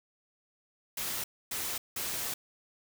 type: noise bursts at uneven times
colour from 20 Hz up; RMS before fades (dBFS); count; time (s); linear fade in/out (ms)
white; -35; 3; 0.97-1.24 / 1.51-1.78 / 1.96-2.34; 5
effects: none